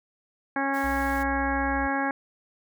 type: harmonic tone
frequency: 274.6 Hz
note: C#4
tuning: 16 cents flat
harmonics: 1 / 2 / 3 / 4 / 5 / 6 / 7 / 8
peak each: -29 / -34 / -29 / -34 / -38 / -30 / -39 / -39 dBFS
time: 0.56-2.11 s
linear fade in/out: 2 ms
type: high-pass noise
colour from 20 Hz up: white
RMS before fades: -46 dBFS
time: 0.73-1.24 s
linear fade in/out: 20 ms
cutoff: 500 Hz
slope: 48 dB/octave
type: tone with vibrato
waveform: sine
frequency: 61.74 Hz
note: B1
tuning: in tune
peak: -32 dBFS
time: 0.83-1.88 s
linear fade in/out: 20 ms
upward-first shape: sine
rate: 11 Hz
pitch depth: 20 cents each way
effects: none